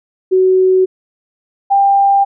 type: tone pair in turn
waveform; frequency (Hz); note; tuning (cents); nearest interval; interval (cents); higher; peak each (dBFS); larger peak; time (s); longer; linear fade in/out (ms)
sine; 373.9 / 794; F#4 / G5; +18 / +22; octave + minor second; 1304; second; -7; neither; 0.31-0.86 / 1.7-2.25; neither; 20
effects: none